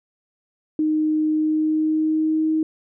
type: tone with pitch glide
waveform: sine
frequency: 309.3 to 314.9 Hz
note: D#4 to D#4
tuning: -10 to +21 cents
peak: -17 dBFS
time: 0.79-2.63 s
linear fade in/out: 2 ms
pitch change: +31 cents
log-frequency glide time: 1.32-2.51 s
effects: none